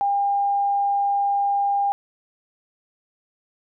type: tone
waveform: sine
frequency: 803 Hz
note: G5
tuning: 41 cents sharp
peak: -18 dBFS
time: 0.01-1.92 s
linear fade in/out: 0 ms
effects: none